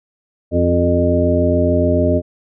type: harmonic tone with a mistuned harmonic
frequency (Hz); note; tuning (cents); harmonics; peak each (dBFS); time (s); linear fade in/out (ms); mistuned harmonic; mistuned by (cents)
87; F2; -6; 1 / 2 / 3 / 4 / 5 / 7; -17 / -23 / -18 / -21 / -22 / -17; 0.51-2.22; 50; 4; +35
effects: none